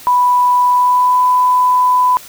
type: tone with pitch glide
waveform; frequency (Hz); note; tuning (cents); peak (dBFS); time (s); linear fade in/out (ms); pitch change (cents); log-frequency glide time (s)
sine; 987.8 to 999.3; B5 to B5; 0 to +20; -8; 0.07-2.17; 0; +20; 0.69-1.21
effects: white hiss -36 dBFS RMS until 2.28 s